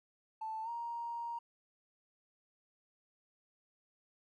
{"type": "tone with pitch glide", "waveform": "triangle", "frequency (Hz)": [880, 937.7], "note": ["A5", "A#5"], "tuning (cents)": [0, 10], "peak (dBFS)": -34, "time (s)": [0.41, 1.39], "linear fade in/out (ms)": 10, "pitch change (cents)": 110, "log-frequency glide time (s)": [0.63, 0.69], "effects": ["tanh soft clip ceiling -36 dBFS"]}